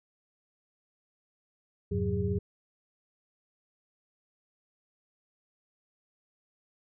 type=tone cluster; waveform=sine; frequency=85.4 / 102.7 / 129.5 / 183.5 / 406.8 Hz; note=F2 / G#2 / C3 / F#3 / G#4; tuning=-38 / -19 / -17 / -14 / -36 cents; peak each=-33 / -32 / -39 / -33 / -33 dBFS; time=1.91-2.39 s; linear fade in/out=10 ms; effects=none